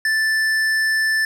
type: tone with tanh clipping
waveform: triangle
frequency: 1760 Hz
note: A6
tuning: in tune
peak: -18 dBFS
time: 0.05-1.25 s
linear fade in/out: 2 ms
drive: 17 dB
effects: none